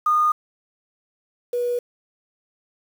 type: tone pair in turn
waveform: sine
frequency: 1224 / 485.7 Hz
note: D#6 / B4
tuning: -29 / -29 cents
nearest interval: octave + major third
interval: 1600 cents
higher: first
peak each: -15 / -20 dBFS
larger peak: first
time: 0.06-0.32 / 1.53-1.79 s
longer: neither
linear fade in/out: 5 ms
effects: 7-bit